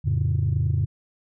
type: chord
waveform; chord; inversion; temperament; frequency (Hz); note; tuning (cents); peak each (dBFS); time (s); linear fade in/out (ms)
sine; F augmented; none; equal; 87.31 / 110 / 138.59; F2 / A2 / C#3; 0 / 0 / 0; -23; 0.04-0.86; 20
effects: tanh soft clip ceiling -14 dBFS